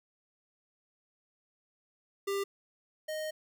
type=tone pair in turn; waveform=square; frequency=396.8 / 620.5 Hz; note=G4 / D#5; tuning=+21 / -5 cents; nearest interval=minor sixth; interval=774 cents; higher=second; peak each=-31 / -35 dBFS; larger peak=first; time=2.27-2.44 / 3.08-3.31 s; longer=second; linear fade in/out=10 ms; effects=none